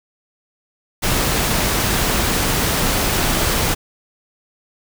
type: noise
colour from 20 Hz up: pink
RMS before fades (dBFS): -18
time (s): 1.02-3.75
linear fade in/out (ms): 20
effects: none